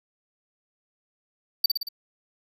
square tone with echo, 4611 Hz, D8, 33 cents flat, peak -16 dBFS, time 1.64-1.66 s, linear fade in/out 5 ms, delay 57 ms, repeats 4, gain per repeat -4 dB, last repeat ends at 1.888 s, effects none

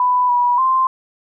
sine tone with pitch steps, 994 / 974 / 1045 Hz, B5 / B5 / C6, +11 / -24 / -2 cents, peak -12 dBFS, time 0-0.87 s, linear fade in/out 2 ms, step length 290 ms, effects none

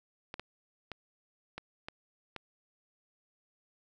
clicks, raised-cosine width 0.3 ms, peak -24 dBFS, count 6, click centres 0.341 / 0.396 / 0.917 / 1.58 / 1.885 / 2.363 s, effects none

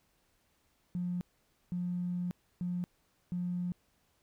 triangle tone bursts at uneven times, 177.5 Hz, F3, 28 cents sharp, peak -28 dBFS, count 4, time 0.95-1.21 / 1.72-2.31 / 2.61-2.84 / 3.32-3.72 s, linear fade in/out 0 ms, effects tanh soft clip ceiling -30 dBFS + pink hiss -73 dBFS RMS until 4.22 s

